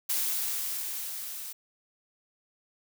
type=noise with level ramp; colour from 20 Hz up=blue; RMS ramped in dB=-28 to -40 dBFS; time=0.09-1.53 s; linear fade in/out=10 ms; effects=none